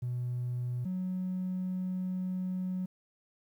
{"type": "tone pair in turn", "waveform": "triangle", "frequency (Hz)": [123.1, 184.44], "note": ["B2", "F#3"], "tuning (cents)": [-5, -5], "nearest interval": "perfect fifth", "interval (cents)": 700, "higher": "second", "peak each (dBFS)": [-28, -28], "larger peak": "neither", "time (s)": [[0.02, 0.85], [0.85, 2.86]], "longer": "second", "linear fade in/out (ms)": 10, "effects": ["tanh soft clip ceiling -28 dBFS", "11-bit"]}